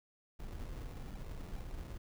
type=noise with sample-and-hold; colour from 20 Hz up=brown; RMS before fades=-44 dBFS; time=0.39-1.98 s; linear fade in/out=10 ms; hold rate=1575 Hz; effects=none